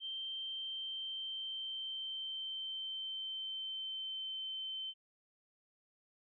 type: tone with pitch glide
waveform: sine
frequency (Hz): 3136 to 3087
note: G7 to G7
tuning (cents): 0 to -27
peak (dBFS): -39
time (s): 0-4.94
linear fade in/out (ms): 50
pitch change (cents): -27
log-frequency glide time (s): 0.38-4.41
effects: none